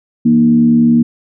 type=tone with frequency modulation; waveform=sine; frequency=235.6 Hz; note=A#3; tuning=19 cents sharp; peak=-6 dBFS; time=0.25-1.03 s; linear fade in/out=10 ms; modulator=70.8 Hz; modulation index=0.56; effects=none